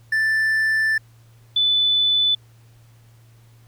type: tone pair in turn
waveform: triangle / sine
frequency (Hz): 1765 / 3493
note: A6 / A7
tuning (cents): +5 / -13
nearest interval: octave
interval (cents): 1182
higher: second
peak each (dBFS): -15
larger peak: neither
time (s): 0.12-0.98 / 1.56-2.35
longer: first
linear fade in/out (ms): 5
effects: added 115 Hz sine -48 dBFS peak until 3.67 s + pink hiss -59 dBFS RMS until 3.67 s